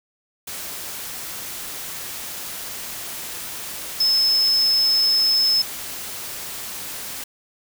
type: tone in noise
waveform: sine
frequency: 5210 Hz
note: E8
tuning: 21 cents flat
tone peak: -15 dBFS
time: 4-5.62 s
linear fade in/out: 5 ms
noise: white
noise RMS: -32 dBFS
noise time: 0.47-7.24 s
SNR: +14 dB
effects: none